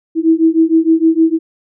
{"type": "beating tone pair", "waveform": "sine", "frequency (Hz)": [321.4, 327.9], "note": ["E4", "E4"], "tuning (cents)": [-44, -9], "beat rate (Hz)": 6.5, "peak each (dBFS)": -11, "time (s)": [0.15, 1.39], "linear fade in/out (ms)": 50, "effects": []}